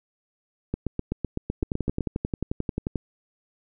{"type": "two click trains", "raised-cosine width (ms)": 3, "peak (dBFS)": [-13, -13], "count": [16, 11], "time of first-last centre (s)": [[1.63, 2.957], [0.74, 2.007]], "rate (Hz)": [11.3, 7.89], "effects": []}